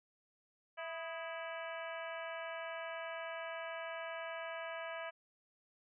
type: harmonic tone with a mistuned harmonic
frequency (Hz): 329.6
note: E4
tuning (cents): 0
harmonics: 2 / 3 / 4 / 5 / 6 / 7 / 8 / 9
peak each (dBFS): -44 / -50 / -50 / -48 / -55 / -51 / -57 / -55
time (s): 0.77-5.11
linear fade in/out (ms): 20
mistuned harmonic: 4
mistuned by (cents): -76
effects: none